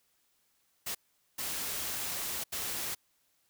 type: noise bursts at uneven times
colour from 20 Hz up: white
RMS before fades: -36 dBFS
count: 3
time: 0.86-0.95 / 1.38-2.44 / 2.52-2.95 s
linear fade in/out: 10 ms
effects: white hiss -73 dBFS RMS until 3.49 s